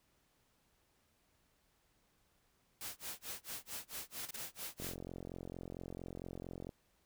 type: noise with tremolo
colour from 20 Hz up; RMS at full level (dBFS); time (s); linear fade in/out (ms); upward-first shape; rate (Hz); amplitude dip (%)
white; -43; 2.81-4.99; 0; sine; 4.5; 100
type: noise bursts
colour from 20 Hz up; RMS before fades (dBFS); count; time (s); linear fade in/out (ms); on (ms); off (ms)
white; -44; 3; 4.23-4.364; 5; 24; 31
type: click train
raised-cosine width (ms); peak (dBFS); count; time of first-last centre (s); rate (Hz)
2; -32; 85; 4.8-6.692; 44.4
effects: pink hiss -75 dBFS RMS until 7.05 s